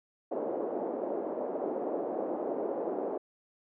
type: band-pass noise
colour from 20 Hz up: white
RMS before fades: -34 dBFS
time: 0.31-3.18 s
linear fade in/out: 10 ms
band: 290 to 620 Hz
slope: 24 dB/octave
effects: none